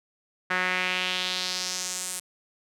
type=tone with band-pass filter sweep; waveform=sawtooth; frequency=183.1 Hz; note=F#3; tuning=18 cents flat; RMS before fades=-29 dBFS; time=0.5-2.2 s; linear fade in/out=10 ms; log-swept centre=1700 to 9200 Hz; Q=2.4; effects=none